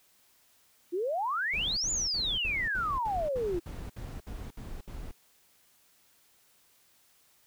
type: exponential two-way sweep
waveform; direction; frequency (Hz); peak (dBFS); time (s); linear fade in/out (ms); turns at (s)
sine; up then down; 329.6 to 7150 to 329.6; -28; 0.92-3.6; 20; 1.91
type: noise bursts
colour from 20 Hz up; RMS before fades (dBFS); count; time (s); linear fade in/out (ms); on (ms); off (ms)
brown; -40; 12; 1.53-5.114; 5; 240; 64
effects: white hiss -65 dBFS RMS until 7.46 s